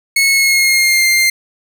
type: tone with pitch glide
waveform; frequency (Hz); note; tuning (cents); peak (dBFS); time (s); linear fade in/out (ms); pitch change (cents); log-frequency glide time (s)
sawtooth; 2191 to 2101; C#7 to C7; -21 to +7; -6; 0.16-1.3; 5; -72; 0.3-1.07
effects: none